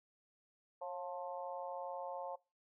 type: harmonic tone with a mistuned harmonic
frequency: 176.8 Hz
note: F3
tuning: 22 cents sharp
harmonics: 3 / 4 / 5 / 6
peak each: -44 / -47 / -46 / -52 dBFS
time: 0.81-2.36 s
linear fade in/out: 10 ms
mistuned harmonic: 3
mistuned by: +41 cents
effects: noise-tail reverb RT60 0.3 s tail -24 dB re dry